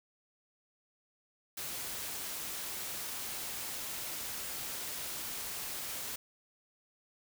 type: noise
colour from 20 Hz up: white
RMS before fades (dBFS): -40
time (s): 1.57-6.16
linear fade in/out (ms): 5
effects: none